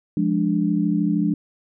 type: chord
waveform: sine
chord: D diminished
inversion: first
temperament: equal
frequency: 174.61 / 207.7 / 293.7 Hz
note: F3 / Ab3 / D4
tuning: 0 / 0 / 0 cents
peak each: -22 dBFS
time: 0.17-1.34 s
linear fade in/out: 2 ms
effects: none